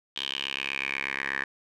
10% pulse tone with band-pass filter sweep, 68.2 Hz, C#2, 28 cents flat, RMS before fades -32 dBFS, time 0.16-1.44 s, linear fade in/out 5 ms, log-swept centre 3300 to 1800 Hz, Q 6, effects none

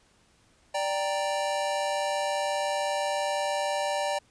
square chord, G minor, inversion second, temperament equal, 587.3 / 784 / 932.3 Hz, D5 / G5 / Bb5, 0 / 0 / 0 cents, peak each -30 / -32 / -34 dBFS, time 0.74-4.19 s, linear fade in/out 10 ms, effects pink hiss -63 dBFS RMS until 4.3 s + resampled to 22050 Hz

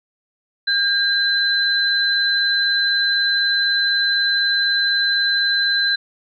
sine tone pair together, 1605 / 4044 Hz, G6 / B7, +40 / +40 cents, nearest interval octave + major third, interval 1600 cents, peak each -18 dBFS, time 0.67-5.96 s, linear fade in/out 10 ms, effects none

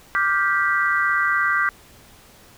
sine chord, G dominant seventh, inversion second, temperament just, 1176 / 1411.2 / 1568 / 1960 Hz, D6 / F6 / G6 / B6, +2 / +18 / 0 / -14 cents, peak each -22 / -25 / -21 / -24 dBFS, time 0.15-1.69 s, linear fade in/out 0 ms, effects pink hiss -49 dBFS RMS until 2.57 s

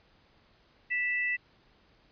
sine tone pair together, 1970.7 / 2637 Hz, B6 / E7, -4 / 0 cents, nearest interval perfect fourth, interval 504 cents, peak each -28 / -34 dBFS, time 0.9-1.37 s, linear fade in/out 20 ms, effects pink hiss -64 dBFS RMS until 2.11 s + resampled to 11025 Hz

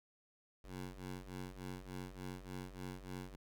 15% pulse ring-modulated tone, 93 Hz, F#2, 9 cents sharp, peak -36 dBFS, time 0.64-3.36 s, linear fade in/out 5 ms, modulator 44.8 Hz, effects none

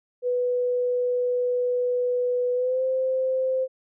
sine tone with pitch glide, 493.9 to 520.6 Hz, B4 to C5, 0 to -9 cents, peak -21 dBFS, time 0.22-3.68 s, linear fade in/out 50 ms, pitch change +91 cents, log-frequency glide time 2.54-2.83 s, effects none

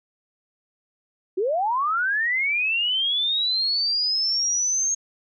sine linear sweep, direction up, 347.2 to 6500 Hz, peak -20 dBFS, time 1.37-4.95 s, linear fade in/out 10 ms, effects none

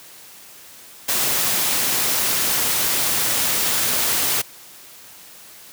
white noise, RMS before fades -20 dBFS, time 1.08-4.42 s, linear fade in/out 10 ms, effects white hiss -43 dBFS RMS until 5.72 s + high-pass 80 Hz 12 dB/octave

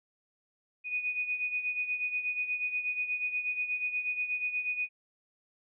sine beating tone pair, 2478 / 2486.3 Hz, D#7 / D#7, -8 / -2 cents, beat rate 8.3 Hz, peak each -31 / -37 dBFS, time 0.84-4.89 s, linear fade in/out 50 ms, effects none

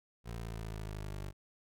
20% pulse linear sweep, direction down, 58.27 to 48.72 Hz, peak -35 dBFS, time 0.24-1.33 s, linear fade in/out 50 ms, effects none

